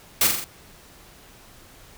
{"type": "noise with echo", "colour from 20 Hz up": "white", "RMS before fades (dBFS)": -18, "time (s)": [0.21, 0.27], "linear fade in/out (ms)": 2, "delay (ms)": 43, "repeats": 4, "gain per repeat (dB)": -4, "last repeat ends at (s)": 0.442, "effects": ["pink hiss -49 dBFS RMS until 1.97 s"]}